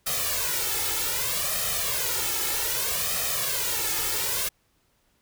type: noise with flanger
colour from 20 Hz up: white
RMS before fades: -27 dBFS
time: 0.06-4.49 s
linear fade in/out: 10 ms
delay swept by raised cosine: 1.6 to 2.32 ms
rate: 0.64 Hz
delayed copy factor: +0.9
effects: pink hiss -68 dBFS RMS until 5.21 s